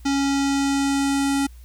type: tone with low-pass filter sweep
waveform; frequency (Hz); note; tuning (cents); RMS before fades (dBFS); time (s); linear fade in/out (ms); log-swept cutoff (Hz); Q
square; 277.2; C#4; 0; -21; 0.05-1.47; 10; 6200 to 9400; 2
effects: added 60 Hz sine -40 dBFS peak until 1.64 s + white hiss -57 dBFS RMS until 1.64 s